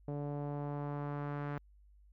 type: tone with low-pass filter sweep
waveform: sawtooth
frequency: 144.8 Hz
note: D3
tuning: 24 cents flat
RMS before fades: -39 dBFS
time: 0.08-1.58 s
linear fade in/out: 0 ms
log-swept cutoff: 590 to 1600 Hz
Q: 1.5
effects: added 50 Hz sine -59 dBFS peak until 2.12 s